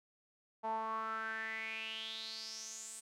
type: tone with band-pass filter sweep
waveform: sawtooth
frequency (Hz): 221.4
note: A3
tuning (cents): +11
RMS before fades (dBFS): -42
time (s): 0.63-3.01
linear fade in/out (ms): 20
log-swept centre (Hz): 810 to 8600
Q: 7.1
effects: none